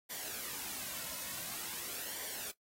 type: noise with flanger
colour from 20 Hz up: white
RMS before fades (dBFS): -42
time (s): 0.09-2.52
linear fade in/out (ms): 20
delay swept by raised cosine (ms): 0.76 to 2.56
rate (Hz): 0.47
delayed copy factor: -0.55
effects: noise-tail reverb RT60 0.1 s tail -17 dB re dry + AAC 48 kbps